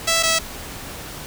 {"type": "tone pair in turn", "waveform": "5% pulse", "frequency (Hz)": [659.3, 652.9], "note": ["E5", "E5"], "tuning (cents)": [0, -17], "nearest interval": "unison", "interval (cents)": 17, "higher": "first", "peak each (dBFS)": -5, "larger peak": "neither", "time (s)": [[0.07, 0.23], [0.23, 0.39]], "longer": "neither", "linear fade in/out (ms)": 10, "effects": ["pink hiss -34 dBFS RMS until 1.26 s"]}